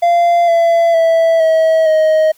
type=tone with pitch steps; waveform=triangle; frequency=690 / 673.9 / 658.1 / 642.7 / 627.6 Hz; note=F5 / E5 / E5 / E5 / D#5; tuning=-21 / +38 / -3 / -44 / +15 cents; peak=-6 dBFS; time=0.02-2.32 s; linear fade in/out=10 ms; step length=460 ms; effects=white hiss -51 dBFS RMS until 2.37 s